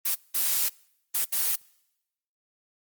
blue noise bursts at uneven times, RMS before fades -25 dBFS, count 4, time 0.05-0.15 / 0.34-0.69 / 1.14-1.25 / 1.32-1.56 s, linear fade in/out 10 ms, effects noise-tail reverb RT60 0.9 s tail -26 dB re dry + Opus 24 kbps

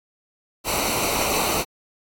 pink noise with comb filter, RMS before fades -23 dBFS, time 0.64-1.65 s, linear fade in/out 50 ms, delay 0.59 ms, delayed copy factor -0.7, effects AAC 64 kbps

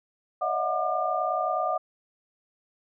sine tone cluster, 574 / 631 / 662 / 730 / 1200 Hz, D5 / D#5 / E5 / F#5 / D6, -40 / +24 / +7 / -24 / +37 cents, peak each -35 / -31 / -34 / -28 / -29 dBFS, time 0.41-1.78 s, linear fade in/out 10 ms, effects none

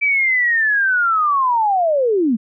sine linear sweep, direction down, 2327 to 205.6 Hz, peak -13 dBFS, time 0.01-2.37 s, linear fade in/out 20 ms, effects none

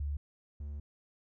sine / triangle tone pair in turn, 72 / 72.75 Hz, D2 / D2, -34 / -16 cents, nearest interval unison, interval 18 cents, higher second, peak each -32 / -36 dBFS, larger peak first, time 0-0.17 / 0.6-0.8 s, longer second, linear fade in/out 5 ms, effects none

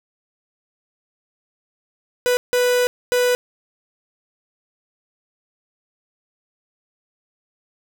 45% pulse tone bursts at uneven times, 493.9 Hz, B4, in tune, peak -15 dBFS, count 3, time 2.26-2.37 / 2.53-2.87 / 3.12-3.35 s, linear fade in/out 0 ms, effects none

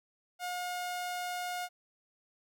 sawtooth tone, 717 Hz, F5, 45 cents sharp, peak -31 dBFS, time 0.39-1.69 s, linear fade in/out 50 ms, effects none

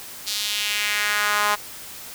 sawtooth tone with high-pass filter sweep, 207.7 Hz, G#3, in tune, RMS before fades -23 dBFS, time 0.26-1.56 s, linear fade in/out 20 ms, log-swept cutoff 4400 to 1000 Hz, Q 2, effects white hiss -38 dBFS RMS until 2.14 s

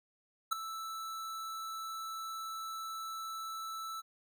square tone with ADSR envelope, 1318.5 Hz, E6, in tune, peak -26 dBFS, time 0.51-4.02 s, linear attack 17 ms, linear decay 4 ms, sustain -14 dB, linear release 27 ms, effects none

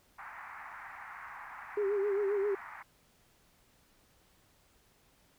pink band-pass noise, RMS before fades -47 dBFS, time 0.18-2.83 s, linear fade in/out 10 ms, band 800 to 2100 Hz, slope 48 dB/octave
sine tone with vibrato, 402.8 Hz, G4, 47 cents sharp, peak -28 dBFS, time 1.77-2.55 s, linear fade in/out 5 ms, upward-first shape sine, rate 7.5 Hz, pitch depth 67 cents each way
effects pink hiss -67 dBFS RMS until 5.38 s

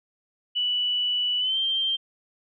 sine tone with pitch glide, 2960 to 3154 Hz, F#7 to G7, 0 to +10 cents, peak -22 dBFS, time 0.55-1.97 s, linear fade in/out 20 ms, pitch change +110 cents, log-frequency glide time 1.39-1.58 s, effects none

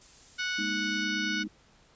violet noise, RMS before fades -46 dBFS, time 0.01-1.04 s, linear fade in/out 5 ms
harmonic tone, 737 Hz, F#5, 7 cents flat, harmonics 2 / 3 / 4 / 5 / 6 / 7 / 8, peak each -32 / -36 / -38 / -40 / -42 / -43 / -44 dBFS, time 0.38-1.44 s, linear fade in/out 20 ms
sine chord, Ab suspended second, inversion none, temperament equal with one note detuned, 207.7 / 236.6 / 311.1 Hz, Ab3 / Bb3 / Eb4, 0 / +26 / 0 cents, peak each -35 / -41 / -36 dBFS, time 0.58-1.48 s, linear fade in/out 10 ms
effects pink hiss -61 dBFS RMS until 1.95 s + resampled to 16000 Hz

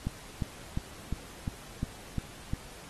click train, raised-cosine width 5 ms, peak -18 dBFS, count 8, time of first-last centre 0.07-2.535 s, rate 2.84 Hz, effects pink hiss -49 dBFS RMS until 2.89 s + AAC 32 kbps

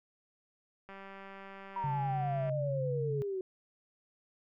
click train, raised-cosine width 0.5 ms, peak -34 dBFS, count 314, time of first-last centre 0.89-2.495 s, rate 195 Hz
sine exponential sweep, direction down, 970 to 368.9 Hz, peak -33 dBFS, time 1.76-3.41 s, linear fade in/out 2 ms
sine tone with vibrato, 138.59 Hz, C#3, in tune, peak -33 dBFS, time 1.84-3.22 s, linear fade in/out 0 ms, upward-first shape triangle, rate 10 Hz, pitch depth 57 cents each way
effects none

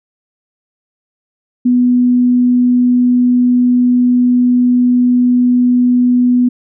sine tone, 246.9 Hz, B3, in tune, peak -7 dBFS, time 1.65-6.49 s, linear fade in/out 10 ms, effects none

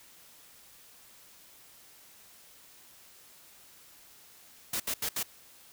white noise bursts at uneven times, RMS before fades -32 dBFS, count 4, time 4.73-4.8 / 4.87-4.94 / 5.02-5.09 / 5.16-5.23 s, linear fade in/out 5 ms, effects white hiss -56 dBFS RMS until 5.72 s

